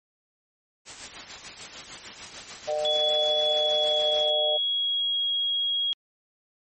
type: noise with tremolo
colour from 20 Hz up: white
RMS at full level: -37 dBFS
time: 0.85-4.31 s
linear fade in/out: 50 ms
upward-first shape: sine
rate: 6.7 Hz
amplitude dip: 55%
type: harmonic tone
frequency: 151.4 Hz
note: D#3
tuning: 47 cents flat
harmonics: 3 / 4 / 5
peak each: -37 / -25 / -34 dBFS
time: 2.67-4.58 s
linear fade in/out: 20 ms
type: tone with pitch glide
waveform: sine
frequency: 3397 to 3295 Hz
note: G#7 to G#7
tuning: +38 to -14 cents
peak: -23 dBFS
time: 2.85-5.93 s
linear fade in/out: 0 ms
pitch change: -52 cents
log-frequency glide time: 3.44-5.15 s
effects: MP3 32 kbps